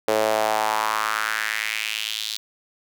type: tone with high-pass filter sweep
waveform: sawtooth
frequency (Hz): 108.8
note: A2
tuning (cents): -19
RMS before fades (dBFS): -24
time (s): 0.08-2.37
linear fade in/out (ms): 0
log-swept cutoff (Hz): 490 to 4000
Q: 3.2
effects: none